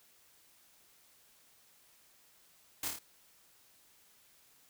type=noise with echo; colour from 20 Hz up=white; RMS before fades=-37 dBFS; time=2.83-2.88 s; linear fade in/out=2 ms; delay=27 ms; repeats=4; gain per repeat=-3 dB; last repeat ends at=2.988 s; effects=white hiss -65 dBFS RMS until 4.69 s